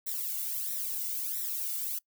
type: noise with flanger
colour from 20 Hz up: violet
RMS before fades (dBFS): -34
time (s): 0.06-1.99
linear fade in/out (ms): 10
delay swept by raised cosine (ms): 0.52 to 1.44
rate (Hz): 1.5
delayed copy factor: +0.9
effects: noise-tail reverb RT60 0.1 s tail -23 dB re dry